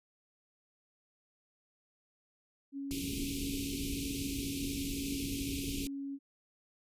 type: tone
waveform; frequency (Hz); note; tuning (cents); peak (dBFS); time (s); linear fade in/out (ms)
sine; 277.2; C#4; 0; -37; 2.72-6.19; 50
type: band-stop noise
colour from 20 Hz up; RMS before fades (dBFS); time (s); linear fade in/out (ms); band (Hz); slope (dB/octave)
pink; -39; 2.91-5.87; 0; 440 to 2300; 96
effects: resampled to 32000 Hz